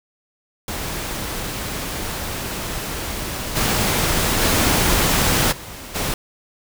pink noise with level steps, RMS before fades -27 / -19 / -17 / -35 / -23 dBFS, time 0.68-6.14 s, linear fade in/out 2 ms, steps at 3.55 / 4.4 / 5.51 / 5.94 s, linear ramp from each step 20 ms, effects none

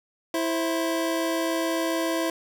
25% pulse tone pair together, 329.6 / 527.9 Hz, E4 / C5, 0 / +15 cents, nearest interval minor sixth, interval 815 cents, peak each -21 / -27 dBFS, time 0.34-2.3 s, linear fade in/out 2 ms, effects none

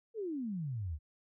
sine exponential sweep, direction down, 470 to 70 Hz, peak -35 dBFS, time 0.14-0.99 s, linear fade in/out 50 ms, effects none

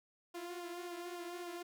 sawtooth tone with flanger, 349.6 Hz, F4, 2 cents sharp, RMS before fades -45 dBFS, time 0.34-1.63 s, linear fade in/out 10 ms, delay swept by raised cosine 0.46 to 5.26 ms, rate 3.6 Hz, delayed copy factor -0.55, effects none

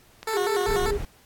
click train, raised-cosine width 0.2 ms, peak -20 dBFS, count 4, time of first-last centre 0.23-0.55 s, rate 9.38 Hz
15% pulse tone with vibrato, 400.8 Hz, G4, 38 cents sharp, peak -19 dBFS, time 0.27-0.91 s, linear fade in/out 5 ms, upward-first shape square, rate 5.1 Hz, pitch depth 170 cents each way
sine tone with tremolo, 407.1 Hz, G#4, 35 cents flat, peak -23 dBFS, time 0.33-0.98 s, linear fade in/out 20 ms, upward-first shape square, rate 5.3 Hz, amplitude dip 30%
brown noise, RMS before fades -30 dBFS, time 0.67-1.05 s, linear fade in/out 2 ms
effects pink hiss -56 dBFS RMS until 1.25 s + AAC 64 kbps

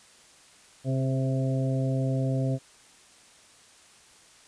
harmonic tone with a mistuned harmonic, 132.2 Hz, C3, 18 cents sharp, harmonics 1 / 2 / 3 / 4 / 5, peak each -25 / -31 / -39 / -35 / -37 dBFS, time 0.84-2.59 s, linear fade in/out 50 ms, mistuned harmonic 3, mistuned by +35 cents, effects white hiss -55 dBFS RMS until 4.47 s + resampled to 22050 Hz

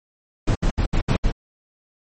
brown noise bursts, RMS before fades -18 dBFS, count 6, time 0.47-1.32 s, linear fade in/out 10 ms, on 85 ms, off 68 ms, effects MP3 32 kbps

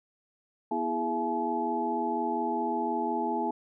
sine tone cluster, 244.2 / 329.8 / 414.1 / 681 / 856 Hz, B3 / E4 / G#4 / F5 / A5, -19 / +1 / -5 / -44 / -48 cents, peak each -34 / -34 / -35 / -37 / -30 dBFS, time 0.71-3.51 s, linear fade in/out 5 ms, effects none

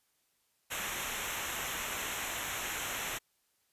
pink noise with comb filter, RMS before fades -37 dBFS, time 0.7-3.19 s, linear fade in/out 20 ms, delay 0.21 ms, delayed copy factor -0.8, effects white hiss -75 dBFS RMS until 3.72 s + resampled to 32000 Hz

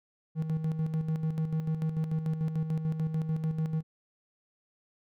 triangle tone with tremolo, 158.6 Hz, D#3, 33 cents sharp, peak -24 dBFS, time 0.35-3.83 s, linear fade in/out 50 ms, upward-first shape square, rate 6.8 Hz, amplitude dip 55%, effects none

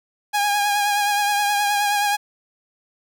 sawtooth tone with vibrato, 820 Hz, G#5, 22 cents flat, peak -14 dBFS, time 0.33-2.17 s, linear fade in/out 20 ms, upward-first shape triangle, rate 9.5 Hz, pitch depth 36 cents each way, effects none

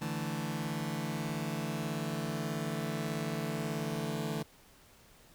sawtooth chord, D suspended second, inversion none, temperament just, 146.83 / 165.19 / 220.2 Hz, D3 / E3 / A3, 0 / +4 / +2 cents, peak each -34 dBFS, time 0.01-4.43 s, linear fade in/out 10 ms, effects pink hiss -60 dBFS RMS until 5.34 s

